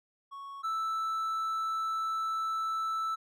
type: tone pair in turn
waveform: triangle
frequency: 1108.7 / 1318.5 Hz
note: C#6 / E6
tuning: 0 / 0 cents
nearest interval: minor third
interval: 300 cents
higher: second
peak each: -39 / -28 dBFS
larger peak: second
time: 0.31-0.63 / 0.63-3.16 s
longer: second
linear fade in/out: 20 ms
effects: none